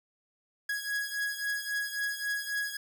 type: beating tone pair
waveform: 45% pulse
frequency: 1661.2 / 1664.9 Hz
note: G#6 / G#6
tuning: 0 / +4 cents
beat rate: 3.7 Hz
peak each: -33 / -36 dBFS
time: 0.69-2.77 s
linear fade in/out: 5 ms
effects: none